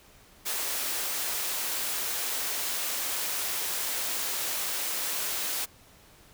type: high-pass noise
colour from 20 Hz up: white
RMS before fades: -31 dBFS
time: 0.45-5.66 s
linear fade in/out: 20 ms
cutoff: 350 Hz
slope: 12 dB/octave
effects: pink hiss -56 dBFS RMS until 6.33 s